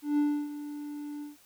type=tone with ADSR envelope; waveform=triangle; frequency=293.7 Hz; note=D4; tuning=in tune; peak=-20 dBFS; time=0.02-1.37 s; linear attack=160 ms; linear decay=300 ms; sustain=-14 dB; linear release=150 ms; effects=white hiss -60 dBFS RMS until 1.45 s